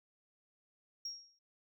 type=tone with exponential decay; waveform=sine; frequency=5588 Hz; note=F8; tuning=in tune; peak=-35 dBFS; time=1.05-1.39 s; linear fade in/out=5 ms; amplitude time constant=72 ms; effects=tanh soft clip ceiling -35 dBFS